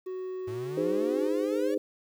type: tone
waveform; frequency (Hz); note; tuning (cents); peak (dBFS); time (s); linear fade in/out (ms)
triangle; 371.4; F#4; +7; -31; 0.06-1.29; 10
type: exponential sweep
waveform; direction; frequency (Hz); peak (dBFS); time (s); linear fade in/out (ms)
45% pulse; up; 103.83 to 587.3; -38; 0.47-1.75; 10
type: harmonic tone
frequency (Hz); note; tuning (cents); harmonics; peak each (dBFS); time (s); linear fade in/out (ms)
102.8; G#2; -17; 3 / 4 / 5; -30 / -30 / -30; 0.77-1.78; 5
effects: 10-bit